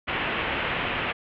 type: low-pass noise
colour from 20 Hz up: white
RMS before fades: -28 dBFS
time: 0.07-1.13 s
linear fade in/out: 20 ms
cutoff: 3000 Hz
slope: 48 dB/octave
effects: none